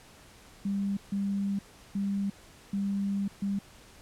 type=tone bursts at uneven times; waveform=sine; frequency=198.7 Hz; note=G3; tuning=24 cents sharp; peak=-27 dBFS; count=5; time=0.65-0.97 / 1.12-1.59 / 1.95-2.3 / 2.73-3.28 / 3.42-3.59 s; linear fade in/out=5 ms; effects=pink hiss -54 dBFS RMS until 4.01 s + low-pass 11000 Hz 12 dB/octave